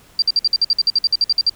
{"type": "tone bursts", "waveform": "sine", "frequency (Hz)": 4713, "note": "D8", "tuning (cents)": 5, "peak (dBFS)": -11, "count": 16, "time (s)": [0.19, 1.496], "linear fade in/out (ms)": 2, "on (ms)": 31, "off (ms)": 54, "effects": ["pink hiss -49 dBFS RMS until 1.55 s"]}